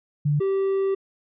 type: tone pair in turn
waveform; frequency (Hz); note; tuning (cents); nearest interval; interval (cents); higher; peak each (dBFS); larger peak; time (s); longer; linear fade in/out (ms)
sine / triangle; 146.83 / 388.7; D3 / G4; 0 / -15; octave + perfect fourth; 1685; second; -18; neither; 0.25-0.4 / 0.4-0.95; second; 10
effects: resampled to 8000 Hz